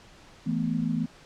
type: chord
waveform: sine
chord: E suspended fourth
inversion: none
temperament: equal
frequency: 164.81 / 220 / 246.9 Hz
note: E3 / A3 / B3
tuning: 0 / 0 / 0 cents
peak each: -29 dBFS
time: 0.46-1.06 s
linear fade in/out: 10 ms
effects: pink hiss -52 dBFS RMS until 1.25 s + low-pass 6000 Hz 12 dB/octave